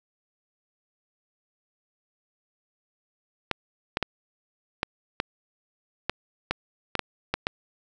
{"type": "clicks", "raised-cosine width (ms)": 0.3, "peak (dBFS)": -8, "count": 11, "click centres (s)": [3.513, 3.971, 4.027, 4.831, 5.201, 6.096, 6.51, 6.953, 6.993, 7.34, 7.469], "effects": []}